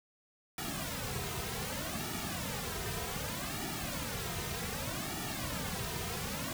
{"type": "noise with flanger", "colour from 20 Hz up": "pink", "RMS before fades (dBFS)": -38, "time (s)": [0.58, 6.53], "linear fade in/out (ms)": 2, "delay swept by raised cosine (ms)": [1.9, 3.6], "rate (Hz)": 0.65, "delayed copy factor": -0.95, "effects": []}